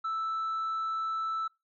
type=tone with tanh clipping; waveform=sine; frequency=1318.5 Hz; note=E6; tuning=in tune; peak=-30 dBFS; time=0.04-1.48 s; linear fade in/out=10 ms; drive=1 dB; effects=noise-tail reverb RT60 0.2 s tail -23 dB re dry